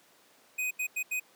square tone bursts at uneven times, 2500 Hz, D#7, 8 cents sharp, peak -30 dBFS, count 4, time 0.58-0.71 / 0.79-0.87 / 0.96-1.03 / 1.11-1.2 s, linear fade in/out 10 ms, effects pink hiss -61 dBFS RMS until 1.35 s + high-pass 300 Hz 12 dB/octave

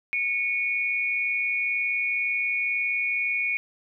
sine tone pair together, 2217 / 2439 Hz, C#7 / D#7, 0 / -35 cents, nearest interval major second, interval 165 cents, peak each -26 dBFS, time 0.13-3.57 s, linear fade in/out 0 ms, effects none

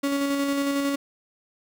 35% pulse tone with tremolo, 280 Hz, C#4, 18 cents sharp, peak -20 dBFS, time 0.03-0.96 s, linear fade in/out 10 ms, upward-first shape square, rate 11 Hz, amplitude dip 25%, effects none

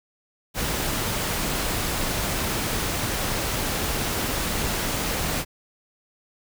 pink noise, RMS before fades -26 dBFS, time 0.54-5.45 s, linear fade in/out 50 ms, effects none

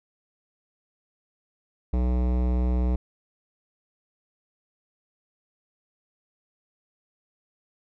sine tone with hard clipping, 61.74 Hz, B1, in tune, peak -23 dBFS, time 1.93-2.96 s, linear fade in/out 5 ms, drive 18 dB, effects none

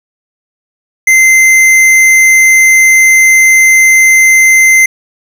sine tone with hard clipping, 2074 Hz, C7, 16 cents flat, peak -4 dBFS, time 1.07-4.86 s, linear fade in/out 5 ms, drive 12 dB, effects none

